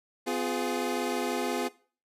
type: chord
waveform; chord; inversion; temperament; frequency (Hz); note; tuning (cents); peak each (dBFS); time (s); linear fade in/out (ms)
25% pulse; F diminished; second; equal with one note detuned; 253 / 349.2 / 415.3; Cb4 / F4 / Ab4; +42 / 0 / 0; -29; 0.26-1.69; 20
effects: noise-tail reverb RT60 0.4 s tail -19 dB re dry + resampled to 32000 Hz